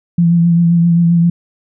sine tone with vibrato, 170 Hz, F3, 46 cents flat, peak -7 dBFS, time 0.18-1.3 s, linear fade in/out 5 ms, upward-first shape triangle, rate 7.6 Hz, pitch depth 32 cents each way, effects none

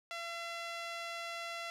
sawtooth tone with band-pass filter, 678 Hz, E5, 49 cents sharp, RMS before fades -42 dBFS, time 0.11-1.7 s, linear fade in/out 0 ms, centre 2600 Hz, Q 0.77, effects none

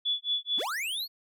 sine tone with tremolo, 3432 Hz, A7, 44 cents flat, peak -24 dBFS, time 0.05-0.68 s, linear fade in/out 10 ms, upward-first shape sine, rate 4.5 Hz, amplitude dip 100%
square linear sweep, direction up, 125 to 4495 Hz, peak -31 dBFS, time 0.57-1.08 s, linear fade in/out 50 ms
effects none

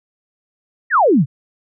sine exponential sweep, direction down, 1975.5 to 116.54 Hz, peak -9 dBFS, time 0.9-1.26 s, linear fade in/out 50 ms, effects none

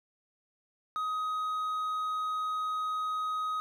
sine tone with hard clipping, 1258 Hz, D#6, 19 cents sharp, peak -31 dBFS, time 0.96-3.6 s, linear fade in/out 0 ms, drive 3 dB, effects none

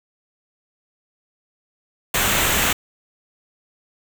pink noise with comb filter, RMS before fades -19 dBFS, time 2.14-2.73 s, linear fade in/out 5 ms, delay 0.2 ms, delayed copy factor -0.55, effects none

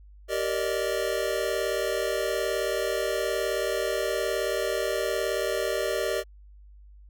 square chord, Eb major seventh, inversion first, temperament just, 388.9 / 466.7 / 583.4 / 622.3 Hz, G4 / Bb4 / D5 / Eb5, -14 / +2 / -12 / 0 cents, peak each -32 dBFS, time 0.28-6.24 s, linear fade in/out 50 ms, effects added 50 Hz sine -47 dBFS peak until 7.09 s

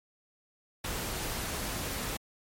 pink noise, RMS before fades -35 dBFS, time 0.84-2.17 s, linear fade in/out 5 ms, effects MP3 64 kbps

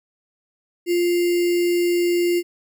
sine tone with sample-and-hold, 349.2 Hz, F4, in tune, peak -16 dBFS, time 0.86-2.43 s, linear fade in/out 50 ms, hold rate 2450 Hz, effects none

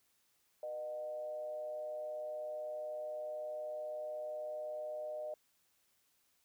sine tone with frequency modulation, 612 Hz, D#5, 29 cents flat, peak -39 dBFS, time 0.63-5.34 s, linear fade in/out 2 ms, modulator 128 Hz, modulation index 0.44, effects white hiss -75 dBFS RMS until 6.44 s

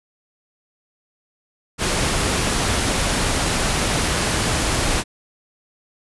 pink noise, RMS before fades -20 dBFS, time 1.78-5.04 s, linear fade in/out 50 ms, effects resampled to 24000 Hz

